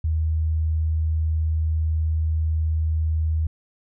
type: tone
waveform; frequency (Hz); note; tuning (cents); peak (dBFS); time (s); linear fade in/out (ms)
sine; 79.2; D#2; +31; -19; 0.04-3.47; 5
effects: none